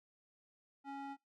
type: tone with band-pass filter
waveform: square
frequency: 277.2 Hz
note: C#4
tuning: in tune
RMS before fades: -45 dBFS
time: 0.84-1.17 s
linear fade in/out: 50 ms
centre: 780 Hz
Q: 1.4
effects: noise-tail reverb RT60 0.2 s tail -23 dB re dry + MP3 48 kbps